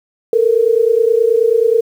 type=tone pair together; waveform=sine; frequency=443.4 / 472.8 Hz; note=A4 / A#4; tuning=+13 / +24 cents; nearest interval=minor second; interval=111 cents; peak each=-12 dBFS; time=0.33-1.81 s; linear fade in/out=2 ms; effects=7-bit